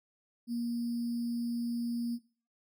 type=tone with sample-and-hold; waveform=sine; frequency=236.4 Hz; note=A#3; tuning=24 cents sharp; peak=-31 dBFS; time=0.47-2.19 s; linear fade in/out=50 ms; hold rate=4900 Hz; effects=noise-tail reverb RT60 0.4 s tail -17 dB re dry